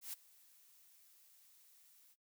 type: noise with ADSR envelope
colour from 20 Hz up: blue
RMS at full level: -43 dBFS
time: 0.01-2.16 s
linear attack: 120 ms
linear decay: 14 ms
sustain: -23 dB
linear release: 48 ms
effects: noise-tail reverb RT60 0.1 s tail -18 dB re dry